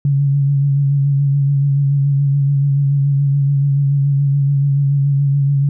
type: tone with vibrato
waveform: sine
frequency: 140.1 Hz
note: C#3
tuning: 19 cents sharp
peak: -11 dBFS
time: 0.05-5.69 s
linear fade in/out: 2 ms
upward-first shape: sine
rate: 7 Hz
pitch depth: 30 cents each way
effects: none